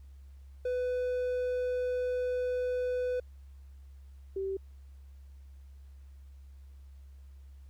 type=tone pair in turn; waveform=triangle / sine; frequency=499.1 / 387 Hz; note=B4 / G4; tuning=+18 / -22 cents; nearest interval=major third; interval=440 cents; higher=first; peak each=-27 / -31 dBFS; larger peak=first; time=0.65-3.2 / 4.36-4.57 s; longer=first; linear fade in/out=5 ms; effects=added 68 Hz sine -48 dBFS peak until 7.69 s + pink hiss -72 dBFS RMS until 7.69 s